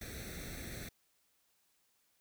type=noise with comb filter; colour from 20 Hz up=pink; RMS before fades=-45 dBFS; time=0.01-0.89 s; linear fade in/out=5 ms; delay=0.5 ms; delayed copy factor=+0.85; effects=white hiss -75 dBFS RMS until 2.2 s